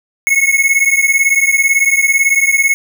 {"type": "beating tone pair", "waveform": "square", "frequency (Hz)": [2181, 2199], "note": ["C#7", "C#7"], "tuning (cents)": [-29, -14], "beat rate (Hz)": 18, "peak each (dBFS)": -13, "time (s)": [0.27, 2.74], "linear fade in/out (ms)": 0, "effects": []}